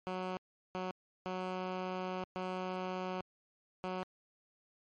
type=tone bursts at uneven times; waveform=10% pulse; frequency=184.6 Hz; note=F#3; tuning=4 cents flat; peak=-28 dBFS; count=5; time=0.07-0.37 / 0.75-0.91 / 1.26-2.24 / 2.36-3.21 / 3.84-4.03 s; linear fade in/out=0 ms; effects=low-pass 3000 Hz 12 dB/octave + MP3 48 kbps